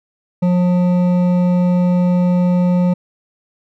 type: tone with hard clipping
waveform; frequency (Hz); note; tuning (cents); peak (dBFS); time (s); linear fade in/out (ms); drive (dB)
triangle; 178.7; F3; +40; -13; 0.42-2.94; 10; 13
effects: none